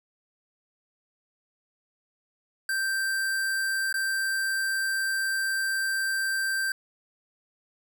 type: tone with dropouts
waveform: square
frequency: 1568 Hz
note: G6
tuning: in tune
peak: -26 dBFS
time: 2.69-6.72 s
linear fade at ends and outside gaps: 2 ms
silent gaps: 3.927-3.941 s
effects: none